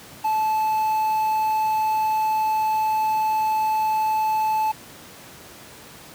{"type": "tone with quantisation", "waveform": "triangle", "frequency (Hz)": 870, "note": "A5", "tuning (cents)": -20, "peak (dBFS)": -17, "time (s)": [0.24, 4.72], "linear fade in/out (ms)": 10, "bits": 7, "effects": ["pink hiss -43 dBFS RMS until 6.14 s", "high-pass 100 Hz 12 dB/octave"]}